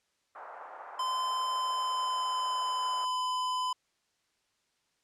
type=band-pass noise; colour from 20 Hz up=pink; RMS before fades=-46 dBFS; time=0.35-3.05 s; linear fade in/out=5 ms; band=670 to 1300 Hz; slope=24 dB/octave
type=tone with pitch glide; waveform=square; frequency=1027 to 1009.9 Hz; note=C6 to B5; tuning=-33 to +38 cents; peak=-30 dBFS; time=0.99-3.73 s; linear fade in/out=5 ms; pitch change=-29 cents; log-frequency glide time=1.42-3.17 s
effects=white hiss -75 dBFS RMS until 5.03 s + low-pass 7000 Hz 12 dB/octave